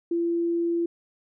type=tone; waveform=sine; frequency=339.7 Hz; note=F4; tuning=48 cents flat; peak=-22 dBFS; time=0.11-0.86 s; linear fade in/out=5 ms; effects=none